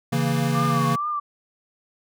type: chord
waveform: square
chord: A# diminished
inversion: first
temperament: equal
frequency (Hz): 138.59 / 164.81 / 233.1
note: C#3 / E3 / A#3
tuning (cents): 0 / 0 / 0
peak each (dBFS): -24 / -26 / -26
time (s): 0.12-0.96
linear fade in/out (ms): 10
type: tone with vibrato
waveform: sine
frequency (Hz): 1159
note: D6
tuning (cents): -23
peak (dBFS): -23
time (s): 0.54-1.2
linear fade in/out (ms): 10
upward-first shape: triangle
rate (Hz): 2.3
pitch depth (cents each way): 85
effects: none